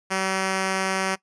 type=tone; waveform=5% pulse; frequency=190.6 Hz; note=G3; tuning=48 cents flat; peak=-11 dBFS; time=0.1-1.16 s; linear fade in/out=20 ms; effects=noise-tail reverb RT60 0.1 s tail -20 dB re dry + resampled to 22050 Hz